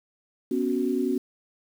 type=chord; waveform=sine; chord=B suspended second; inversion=none; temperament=equal; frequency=246.9 / 277.2 / 370 Hz; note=B3 / C#4 / F#4; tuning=0 / 0 / 0 cents; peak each=-27 dBFS; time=0.51-1.18 s; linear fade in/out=5 ms; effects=8-bit